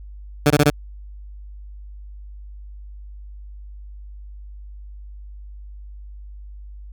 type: tone bursts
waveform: 15% pulse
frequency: 146.83 Hz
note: D3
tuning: in tune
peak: -5 dBFS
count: 4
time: 0.46-0.7 s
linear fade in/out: 2 ms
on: 42 ms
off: 24 ms
effects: added 50 Hz sine -35 dBFS peak until 6.92 s